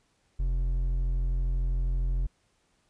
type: tone with hard clipping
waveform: triangle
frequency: 43.65 Hz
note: F1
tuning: in tune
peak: -26 dBFS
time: 0.39-2.27 s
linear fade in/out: 10 ms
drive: 9 dB
effects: pink hiss -70 dBFS RMS until 2.89 s + resampled to 22050 Hz